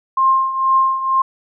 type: tone with tremolo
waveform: sine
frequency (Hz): 1060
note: C6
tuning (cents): +22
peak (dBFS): -9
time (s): 0.17-1.22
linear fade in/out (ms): 5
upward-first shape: triangle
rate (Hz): 2.1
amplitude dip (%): 75
effects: none